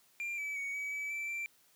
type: tone with pitch steps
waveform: triangle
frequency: 2384 / 2299 / 2237 / 2276 / 2293 / 2329 / 2350 Hz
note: D7 / D7 / C#7 / C#7 / D7 / D7 / D7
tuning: +25 / -37 / +15 / +45 / -42 / -15 / +1 cents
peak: -34 dBFS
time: 0.2-1.46 s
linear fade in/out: 0 ms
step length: 180 ms
effects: white hiss -67 dBFS RMS until 1.75 s + high-pass 100 Hz 12 dB/octave